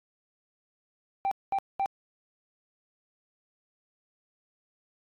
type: tone bursts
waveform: sine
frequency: 784 Hz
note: G5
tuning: in tune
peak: -22 dBFS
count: 3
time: 1.25-1.859 s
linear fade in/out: 0 ms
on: 63 ms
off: 210 ms
effects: tanh soft clip ceiling -24 dBFS + AAC 64 kbps